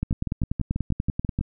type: two click trains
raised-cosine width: 5 ms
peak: -12 / -14 dBFS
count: 15 / 9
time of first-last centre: 0.03-1.389 / 0.11-1.411 s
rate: 10.3 / 6.15 Hz
effects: none